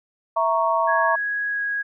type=chord; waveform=sine; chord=A# diminished; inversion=second; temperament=equal; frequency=659.3 / 932.3 / 1108.7 Hz; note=E5 / A#5 / C#6; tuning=0 / 0 / 0 cents; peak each=-22 dBFS; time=0.36-1.16 s; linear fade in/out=10 ms
type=tone with pitch glide; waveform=sine; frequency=1661.2 to 1651.6 Hz; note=G#6 to G#6; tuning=0 to -10 cents; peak=-22 dBFS; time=0.87-1.83 s; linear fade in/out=20 ms; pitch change=-10 cents; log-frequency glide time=1.49-1.6 s
effects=none